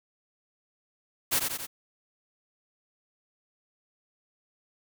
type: noise with echo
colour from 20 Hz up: white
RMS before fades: -25 dBFS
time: 1.31-1.4 s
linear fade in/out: 20 ms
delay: 90 ms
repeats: 3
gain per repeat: -4 dB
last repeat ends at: 1.67 s
effects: none